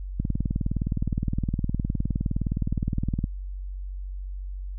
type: click train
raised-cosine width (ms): 5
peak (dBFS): -13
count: 60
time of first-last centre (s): 0.2-3.241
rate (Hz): 19.4
effects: added 47 Hz sine -31 dBFS peak until 4.78 s